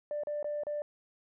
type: tone with dropouts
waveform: sine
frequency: 591 Hz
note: D5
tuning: 11 cents sharp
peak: -31 dBFS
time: 0.11-0.82 s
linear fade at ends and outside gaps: 1 ms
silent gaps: 0.235-0.271 / 0.428-0.444 / 0.635-0.668 s
effects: tanh soft clip ceiling -28 dBFS